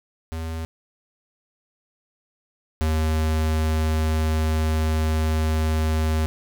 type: tone pair in turn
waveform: square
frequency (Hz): 81 / 78.65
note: E2 / D#2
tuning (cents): -30 / +19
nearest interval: minor second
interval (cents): 51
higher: first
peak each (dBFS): -28 / -20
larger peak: second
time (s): 0.32-0.65 / 2.81-6.26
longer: second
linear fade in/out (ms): 0
effects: none